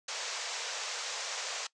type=band-pass noise; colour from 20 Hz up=white; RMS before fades=-38 dBFS; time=0.08-1.67 s; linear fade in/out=5 ms; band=450 to 7200 Hz; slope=48 dB/octave; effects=noise-tail reverb RT60 0.1 s tail -20 dB re dry + resampled to 22050 Hz